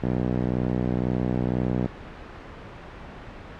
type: tone with band-pass filter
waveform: 5% pulse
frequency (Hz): 62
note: B1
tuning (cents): +7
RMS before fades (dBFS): -25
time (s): 0.02-1.87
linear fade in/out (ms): 10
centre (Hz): 160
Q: 0.98
effects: pink hiss -40 dBFS RMS until 3.59 s + low-pass 2000 Hz 12 dB/octave